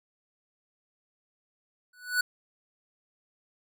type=tone with exponential growth; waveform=square; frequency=1480 Hz; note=F#6; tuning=in tune; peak=-21 dBFS; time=1.93-2.21 s; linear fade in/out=5 ms; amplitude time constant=60 ms; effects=none